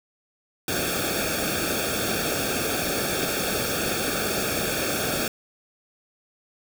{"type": "noise with comb filter", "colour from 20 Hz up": "pink", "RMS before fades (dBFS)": -26, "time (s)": [0.68, 5.28], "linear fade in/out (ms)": 2, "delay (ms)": 1, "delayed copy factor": -1, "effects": []}